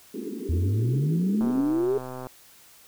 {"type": "band-pass noise", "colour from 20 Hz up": "pink", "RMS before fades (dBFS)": -34, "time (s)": [0.14, 1.61], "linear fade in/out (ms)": 5, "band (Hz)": [200, 430], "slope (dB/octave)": 96}
{"type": "exponential sweep", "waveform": "sine", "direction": "up", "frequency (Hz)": [79, 418.9], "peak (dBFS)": -21, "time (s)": [0.49, 1.98], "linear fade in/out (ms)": 5}
{"type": "click train", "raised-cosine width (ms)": 1, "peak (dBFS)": -23, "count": 111, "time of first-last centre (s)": [1.41, 2.269], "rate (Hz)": 128}
{"effects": ["white hiss -53 dBFS RMS until 2.87 s"]}